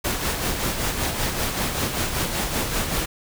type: noise with tremolo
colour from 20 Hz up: pink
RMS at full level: -23 dBFS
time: 0.04-3.06 s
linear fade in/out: 10 ms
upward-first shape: sine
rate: 5.2 Hz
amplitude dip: 45%
effects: none